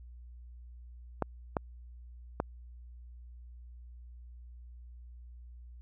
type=clicks; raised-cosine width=1 ms; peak=-15 dBFS; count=3; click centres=1.223 / 1.568 / 2.401 s; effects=added 60 Hz sine -47 dBFS peak until 5.81 s